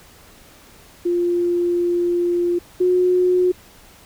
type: tone pair in turn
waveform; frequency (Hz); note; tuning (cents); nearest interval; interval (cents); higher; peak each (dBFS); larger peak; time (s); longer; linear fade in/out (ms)
sine; 349.2 / 362.7; F4 / F#4; 0 / -34; minor second; 66; second; -16 / -13; second; 1.05-2.59 / 2.8-3.52; first; 10
effects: pink hiss -47 dBFS RMS until 4.05 s